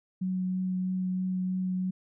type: tone with vibrato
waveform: sine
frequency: 185 Hz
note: F#3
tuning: in tune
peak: -27 dBFS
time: 0.21-1.91 s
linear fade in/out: 10 ms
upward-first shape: triangle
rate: 3.1 Hz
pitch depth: 10 cents each way
effects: none